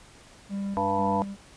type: tone with tremolo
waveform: triangle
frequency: 198.3 Hz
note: G3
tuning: 20 cents sharp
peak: -26 dBFS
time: 0.49-1.37 s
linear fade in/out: 50 ms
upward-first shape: square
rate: 2 Hz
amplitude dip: 45%
type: harmonic tone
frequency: 98 Hz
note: G2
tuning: in tune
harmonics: 1 / 3 / 5 / 7 / 9 / 10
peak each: -37 / -34 / -31 / -30 / -28 / -29 dBFS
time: 0.77-1.22 s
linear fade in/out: 0 ms
effects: pink hiss -52 dBFS RMS until 1.56 s + resampled to 22050 Hz